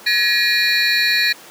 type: tone cluster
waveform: triangle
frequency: 1703 / 1895 / 2419 / 3961 / 4341 Hz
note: G#6 / A#6 / D#7 / B7 / C#8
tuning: +43 / +28 / -49 / +4 / -37 cents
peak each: -19 dBFS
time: 0.06-1.33 s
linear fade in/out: 10 ms
effects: pink hiss -40 dBFS RMS until 1.5 s + high-pass 300 Hz 12 dB/octave